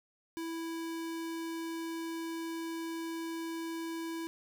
square tone, 329.6 Hz, E4, in tune, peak -37 dBFS, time 0.37-4.27 s, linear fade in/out 0 ms, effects none

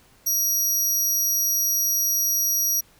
25% pulse tone, 5750 Hz, F8, 50 cents sharp, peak -15 dBFS, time 0.26-2.81 s, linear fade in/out 10 ms, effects pink hiss -56 dBFS RMS until 2.99 s

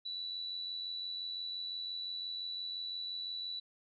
sine tone with amplitude modulation, 3951 Hz, B7, in tune, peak -36 dBFS, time 0.05-3.6 s, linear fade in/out 10 ms, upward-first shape sine, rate 85.8 Hz, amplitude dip 40%, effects none

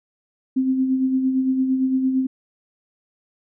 sine tone with tremolo, 261.6 Hz, C4, in tune, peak -15 dBFS, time 0.56-2.27 s, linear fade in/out 10 ms, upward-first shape sine, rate 8.8 Hz, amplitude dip 45%, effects none

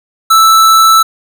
square tone, 1318.5 Hz, E6, in tune, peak -4 dBFS, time 0.3-1.03 s, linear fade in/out 10 ms, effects none

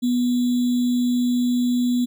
sine tone with sample-and-hold, 245.3 Hz, B3, 12 cents flat, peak -17 dBFS, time 0.02-2.06 s, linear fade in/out 20 ms, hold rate 3675 Hz, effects none

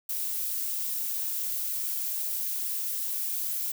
violet noise with amplitude modulation, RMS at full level -29 dBFS, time 0.09-3.72 s, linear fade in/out 5 ms, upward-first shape sine, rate 238 Hz, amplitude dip 45%, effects none

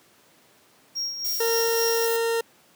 triangle tone with tremolo, 5588 Hz, F8, in tune, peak -24 dBFS, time 0.95-2.07 s, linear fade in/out 20 ms, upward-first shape sine, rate 3.6 Hz, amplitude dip 55%
violet noise, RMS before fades -31 dBFS, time 1.24-2.17 s, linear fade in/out 10 ms
40% pulse tone, 459.6 Hz, A#4, 25 cents flat, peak -21 dBFS, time 1.4-2.41 s, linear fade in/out 5 ms
effects pink hiss -57 dBFS RMS until 2.75 s + high-pass 200 Hz 12 dB/octave

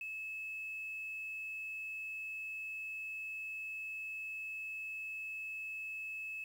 sine tone with quantisation, 2600 Hz, E7, 24 cents flat, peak -40 dBFS, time 0.01-6.44 s, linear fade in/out 2 ms, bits 10, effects none

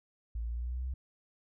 sine exponential sweep, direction up, 55.7 to 65.41 Hz, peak -33 dBFS, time 0.35-0.94 s, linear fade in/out 5 ms, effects none

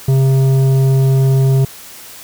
sine tone with tanh clipping, 133.8 Hz, C3, 39 cents sharp, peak -10 dBFS, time 0.08-1.65 s, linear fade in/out 5 ms, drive 10 dB, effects white hiss -35 dBFS RMS until 2.23 s

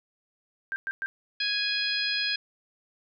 sine tone bursts, 1582 Hz, G6, 15 cents sharp, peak -28 dBFS, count 3, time 0.72-1.06 s, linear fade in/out 0 ms, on 40 ms, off 110 ms
harmonic tone, 830.6 Hz, G#5, in tune, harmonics 2 / 3 / 4 / 5 / 6, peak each -32 / -32 / -32 / -32 / -32 dBFS, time 1.4-2.36 s, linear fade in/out 5 ms
effects none

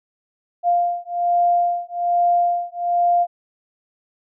sine beating tone pair, 698.5 / 699.7 Hz, F5 / F5, 0 / +3 cents, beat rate 1.2 Hz, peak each -19 dBFS, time 0.63-3.27 s, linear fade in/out 50 ms, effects none

